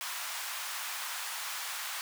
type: high-pass noise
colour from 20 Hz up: pink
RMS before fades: -38 dBFS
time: 0.01-2.01 s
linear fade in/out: 0 ms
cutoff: 920 Hz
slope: 24 dB/octave
effects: none